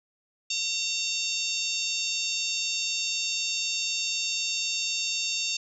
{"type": "harmonic tone", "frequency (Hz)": 912, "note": "A#5", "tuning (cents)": -38, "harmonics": [3, 4, 5, 6, 7, 8], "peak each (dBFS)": [-32, -33, -34, -35, -35, -36], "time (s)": [0.5, 5.57], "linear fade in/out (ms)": 5, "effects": []}